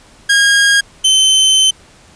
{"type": "tone pair in turn", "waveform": "sawtooth", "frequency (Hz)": [1629, 3075], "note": ["G#6", "G7"], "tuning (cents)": [-34, -34], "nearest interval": "major seventh", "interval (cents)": 1100, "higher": "second", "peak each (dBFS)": -4, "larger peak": "neither", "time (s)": [[0.29, 0.81], [1.04, 1.71]], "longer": "second", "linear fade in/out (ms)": 10, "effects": ["pink hiss -44 dBFS RMS until 2.15 s", "resampled to 22050 Hz"]}